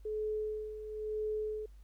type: tone with tremolo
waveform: sine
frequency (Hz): 428.9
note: A4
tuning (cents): -44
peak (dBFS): -32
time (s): 0.05-1.66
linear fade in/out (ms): 5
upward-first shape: sine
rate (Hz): 1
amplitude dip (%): 65
effects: added 50 Hz sine -51 dBFS peak until 1.83 s + pink hiss -73 dBFS RMS until 1.83 s